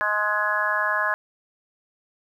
harmonic tone, 210 Hz, G#3, 19 cents sharp, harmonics 3 / 4 / 5 / 6 / 7 / 8, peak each -30 / -34 / -26 / -31 / -29 / -24 dBFS, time 0.01-1.14 s, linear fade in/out 0 ms, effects 9-bit

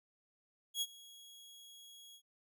sawtooth tone with ADSR envelope, 3319 Hz, G#7, 2 cents flat, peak -29 dBFS, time 0.74-2.22 s, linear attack 75 ms, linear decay 44 ms, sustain -22 dB, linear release 73 ms, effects none

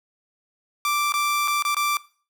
sawtooth tone with dropouts, 1174 Hz, D6, 1 cent flat, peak -17 dBFS, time 0.85-1.97 s, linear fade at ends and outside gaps 1 ms, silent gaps 1.122-1.139 / 1.476-1.48 / 1.624-1.65 / 1.746-1.767 s, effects noise-tail reverb RT60 0.4 s tail -19 dB re dry

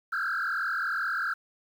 sine tone with frequency modulation, 1482 Hz, F#6, 2 cents sharp, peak -25 dBFS, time 0.12-1.34 s, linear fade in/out 10 ms, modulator 42.6 Hz, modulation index 3.8, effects tanh soft clip ceiling -25 dBFS + 9-bit

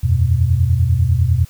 sine chord, E suspended second, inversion none, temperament equal, 82.41 / 92.5 / 123.47 Hz, E2 / F#2 / B2, 0 / 0 / 0 cents, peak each -16 dBFS, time 0.03-1.45 s, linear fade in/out 10 ms, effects white hiss -47 dBFS RMS until 1.49 s

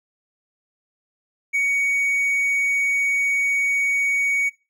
triangle tone, 2242 Hz, C#7, 19 cents sharp, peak -16 dBFS, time 1.53-4.5 s, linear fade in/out 20 ms, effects noise-tail reverb RT60 0.3 s tail -20 dB re dry

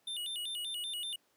square tone with vibrato, 3227 Hz, G7, 50 cents sharp, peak -37 dBFS, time 0.07-1.16 s, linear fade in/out 5 ms, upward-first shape square, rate 5.2 Hz, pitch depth 180 cents each way, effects pink hiss -72 dBFS RMS until 1.36 s + high-pass 200 Hz 12 dB/octave

